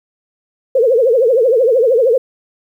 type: tone with vibrato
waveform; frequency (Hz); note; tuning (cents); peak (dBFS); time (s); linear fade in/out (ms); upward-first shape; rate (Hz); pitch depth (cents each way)
sine; 488; B4; -21; -8; 0.75-2.18; 5; triangle; 13; 230
effects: 8-bit